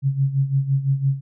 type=tone with tremolo; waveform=sine; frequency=136.8 Hz; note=C#3; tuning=23 cents flat; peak=-14 dBFS; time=0.02-1.21 s; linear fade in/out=50 ms; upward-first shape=sine; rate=5.9 Hz; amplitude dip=75%; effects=none